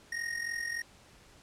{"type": "tone with amplitude modulation", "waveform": "square", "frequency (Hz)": 1864.7, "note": "A#6", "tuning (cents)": 0, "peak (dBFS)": -31, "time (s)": [0.12, 0.82], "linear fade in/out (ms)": 5, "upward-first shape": "sine", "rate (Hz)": 43.4, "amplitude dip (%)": 70, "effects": ["pink hiss -58 dBFS RMS until 1.42 s", "low-pass 9000 Hz 12 dB/octave"]}